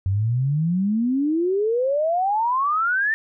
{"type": "exponential sweep", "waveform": "sine", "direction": "up", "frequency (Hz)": [92.5, 1817], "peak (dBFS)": -18, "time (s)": [0.06, 3.14], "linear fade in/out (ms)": 0, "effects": []}